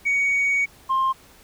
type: tone pair in turn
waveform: sine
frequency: 2242 / 1058.1 Hz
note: C#7 / C6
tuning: +19 / +19 cents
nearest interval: octave + minor second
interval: 1300 cents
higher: first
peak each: -16 dBFS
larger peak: neither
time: 0.05-0.66 / 0.89-1.13 s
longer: first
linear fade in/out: 20 ms
effects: tanh soft clip ceiling -16 dBFS + pink hiss -51 dBFS RMS until 1.43 s